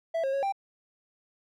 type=tone with pitch steps; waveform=triangle; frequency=660 / 539 / 551 / 788 Hz; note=E5 / C#5 / C#5 / G5; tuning=+2 / -49 / -11 / +9 cents; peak=-24 dBFS; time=0.14-0.524 s; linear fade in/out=10 ms; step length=96 ms; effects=none